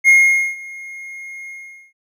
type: tone with ADSR envelope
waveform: triangle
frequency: 2144 Hz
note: C7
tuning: 42 cents sharp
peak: -4 dBFS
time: 0.04-1.93 s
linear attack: 43 ms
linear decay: 470 ms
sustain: -24 dB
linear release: 440 ms
effects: none